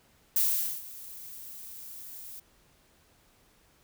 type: noise with ADSR envelope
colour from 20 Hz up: violet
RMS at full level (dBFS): -24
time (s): 0.36-2.4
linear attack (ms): 3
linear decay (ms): 450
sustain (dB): -20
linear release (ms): 8
effects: pink hiss -64 dBFS RMS until 3.83 s